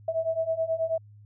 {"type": "beating tone pair", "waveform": "sine", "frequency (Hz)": [645, 654.3], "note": ["E5", "E5"], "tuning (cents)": [-38, -13], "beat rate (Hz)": 9.3, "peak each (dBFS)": [-29, -27], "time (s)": [0.08, 0.98], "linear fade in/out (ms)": 5, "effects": ["added 104 Hz sine -48 dBFS peak until 1.25 s"]}